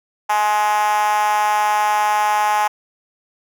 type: tone with high-pass filter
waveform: 5% pulse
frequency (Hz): 210.1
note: G#3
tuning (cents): +20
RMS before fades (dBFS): -17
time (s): 0.29-2.68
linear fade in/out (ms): 10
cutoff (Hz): 870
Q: 7.9
effects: none